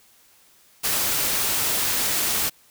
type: noise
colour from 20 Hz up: white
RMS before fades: -23 dBFS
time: 0.83-2.5 s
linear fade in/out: 20 ms
effects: white hiss -56 dBFS RMS until 2.7 s